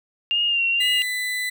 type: tone with vibrato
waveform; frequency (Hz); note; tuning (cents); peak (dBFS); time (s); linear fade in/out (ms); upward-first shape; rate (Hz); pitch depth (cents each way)
sine; 2794; F7; 0; -18; 0.31-1.02; 0; sine; 2.1; 38
type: tone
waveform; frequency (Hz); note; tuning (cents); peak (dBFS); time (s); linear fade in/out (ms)
35% pulse; 2000; B6; +21; -22; 0.8-1.5; 10
effects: none